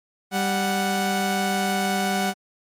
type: tone pair together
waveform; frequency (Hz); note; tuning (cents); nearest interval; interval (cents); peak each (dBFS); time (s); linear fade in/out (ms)
sawtooth; 196.18 / 739; G3 / F#5; +2 / -2; octave + major seventh; 2296; -20; 0.31-2.34; 50
effects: MP3 64 kbps